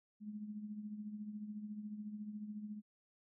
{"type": "tone with tremolo", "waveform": "sine", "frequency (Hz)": 210.5, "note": "G#3", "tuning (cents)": 24, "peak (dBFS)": -40, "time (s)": [0.2, 2.82], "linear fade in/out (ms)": 50, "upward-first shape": "triangle", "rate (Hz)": 14, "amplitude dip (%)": 65, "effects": []}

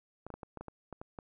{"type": "clicks", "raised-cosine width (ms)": 1, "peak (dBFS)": -29, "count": 10, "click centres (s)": [0.266, 0.303, 0.34, 0.432, 0.573, 0.61, 0.683, 0.927, 1.015, 1.188], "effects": []}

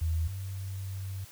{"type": "tone pair in turn", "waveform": "sine", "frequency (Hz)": [80.9, 96.21], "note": ["E2", "G2"], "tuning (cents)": [-32, -32], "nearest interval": "minor third", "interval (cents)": 300, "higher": "second", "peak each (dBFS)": [-26, -34], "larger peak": "first", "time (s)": [[0.01, 0.28], [0.28, 1.25]], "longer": "second", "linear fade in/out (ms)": 10, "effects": ["white hiss -52 dBFS RMS until 1.31 s"]}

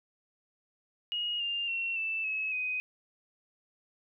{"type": "tone with pitch steps", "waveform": "sine", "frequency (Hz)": [2879, 2800, 2724, 2649, 2577, 2506], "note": ["F#7", "F7", "F7", "E7", "E7", "D#7"], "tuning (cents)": [-48, 4, -44, 8, -40, 12], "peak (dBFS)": -30, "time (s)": [1.12, 2.8], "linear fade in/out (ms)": 0, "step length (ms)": 280, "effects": []}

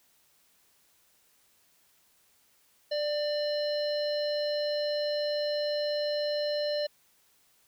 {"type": "harmonic tone with a mistuned harmonic", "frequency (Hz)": 591, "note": "D5", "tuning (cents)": 11, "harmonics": [1, 3, 5, 7, 9], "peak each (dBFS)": [-28, -43, -43, -36, -47], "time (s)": [2.91, 6.87], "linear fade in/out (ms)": 10, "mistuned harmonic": 3, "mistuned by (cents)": 18, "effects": ["white hiss -66 dBFS RMS until 7.67 s"]}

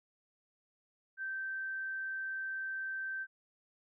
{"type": "tone", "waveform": "sine", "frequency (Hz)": 1556, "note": "G6", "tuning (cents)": -13, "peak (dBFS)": -36, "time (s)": [1.17, 3.27], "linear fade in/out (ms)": 50, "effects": []}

